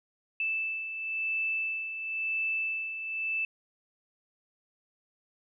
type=beating tone pair; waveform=sine; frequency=2637 / 2637.97 Hz; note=E7 / E7; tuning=0 / +1 cents; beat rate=0.97 Hz; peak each=-38 / -30 dBFS; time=0.4-3.45 s; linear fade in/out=2 ms; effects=none